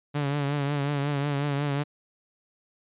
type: tone with vibrato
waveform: sawtooth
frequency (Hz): 143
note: D3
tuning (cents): -46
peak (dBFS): -21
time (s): 0.14-1.84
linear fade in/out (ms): 20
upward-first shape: triangle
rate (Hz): 5.5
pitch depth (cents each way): 63
effects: resampled to 8000 Hz